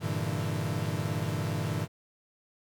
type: chord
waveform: 40% pulse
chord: E half-diminished seventh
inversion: first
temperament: equal with one note detuned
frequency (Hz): 99.54 / 116.54 / 146.83 / 164.81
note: G2 / Bb2 / D3 / E3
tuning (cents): +27 / 0 / 0 / 0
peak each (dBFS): -34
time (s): 0-1.88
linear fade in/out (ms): 50
effects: none